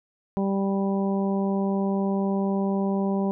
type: harmonic tone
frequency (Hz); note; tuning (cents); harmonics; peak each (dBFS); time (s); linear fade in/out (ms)
196; G3; 0; 1 / 2 / 3 / 4 / 5; -23 / -29 / -33 / -35 / -37; 0.37-3.31; 0
effects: none